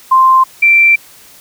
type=tone pair in turn; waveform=sine; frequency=1046.5 / 2349 Hz; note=C6 / D7; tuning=0 / 0 cents; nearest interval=octave + major second; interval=1400 cents; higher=second; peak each=-4 dBFS; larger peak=neither; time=0.11-0.44 / 0.62-0.96 s; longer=second; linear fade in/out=10 ms; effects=white hiss -40 dBFS RMS until 1.4 s